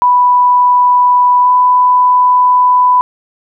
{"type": "tone with pitch glide", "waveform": "sine", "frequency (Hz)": [987.8, 995.8], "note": ["B5", "B5"], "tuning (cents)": [0, 14], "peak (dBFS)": -5, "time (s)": [0.02, 3.01], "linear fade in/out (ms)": 0, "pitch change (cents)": 14, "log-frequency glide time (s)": [1.41, 1.49], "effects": []}